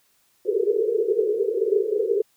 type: band-pass noise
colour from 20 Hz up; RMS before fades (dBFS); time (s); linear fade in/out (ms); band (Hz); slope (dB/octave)
white; -22; 0.45-2.22; 10; 390 to 460; 96
effects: white hiss -64 dBFS RMS until 2.36 s